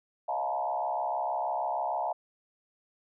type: tone with frequency modulation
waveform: sine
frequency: 784 Hz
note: G5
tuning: in tune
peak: -28 dBFS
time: 0.28-2.13 s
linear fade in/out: 10 ms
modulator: 66.5 Hz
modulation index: 2.4
effects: none